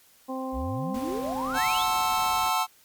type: harmonic tone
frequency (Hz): 261.6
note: C4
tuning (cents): 0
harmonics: 1 / 2 / 3 / 4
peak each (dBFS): -32 / -35 / -37 / -38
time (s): 0.28-1.59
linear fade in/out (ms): 20
type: exponential sweep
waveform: sine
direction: up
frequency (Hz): 55.1 to 4194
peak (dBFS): -30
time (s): 0.52-1.87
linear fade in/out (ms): 50
type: noise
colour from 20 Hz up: pink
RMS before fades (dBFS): -43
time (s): 0.94-2.5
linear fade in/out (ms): 5
type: chord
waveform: square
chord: F# half-diminished seventh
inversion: none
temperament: equal with one note detuned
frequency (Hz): 740 / 880 / 1056.2 / 1318.5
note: F#5 / A5 / C6 / E6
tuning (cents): 0 / 0 / +16 / 0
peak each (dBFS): -30 / -28 / -30 / -29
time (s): 1.53-2.67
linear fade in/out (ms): 50
effects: white hiss -58 dBFS RMS until 2.84 s + MP3 96 kbps